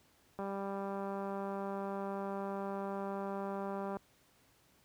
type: click train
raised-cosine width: 1 ms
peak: -27 dBFS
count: 706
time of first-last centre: 0.39-3.969 s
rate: 197 Hz
effects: pink hiss -68 dBFS RMS until 4.84 s + high-pass 60 Hz 12 dB/octave